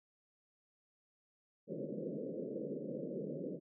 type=band-pass noise; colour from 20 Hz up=white; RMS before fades=-42 dBFS; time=1.67-3.6 s; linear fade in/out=50 ms; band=140 to 560 Hz; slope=96 dB/octave; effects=none